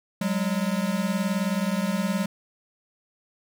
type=beating tone pair; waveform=square; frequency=185 / 204 Hz; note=F#3 / G#3; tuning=0 / -31 cents; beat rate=19 Hz; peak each=-27 dBFS; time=0.21-2.26 s; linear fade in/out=5 ms; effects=none